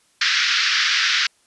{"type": "band-pass noise", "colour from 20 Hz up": "pink", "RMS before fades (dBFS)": -19, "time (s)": [0.21, 1.27], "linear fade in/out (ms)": 5, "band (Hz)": [1400, 5600], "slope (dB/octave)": 48, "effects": ["white hiss -60 dBFS RMS until 1.46 s", "resampled to 24000 Hz"]}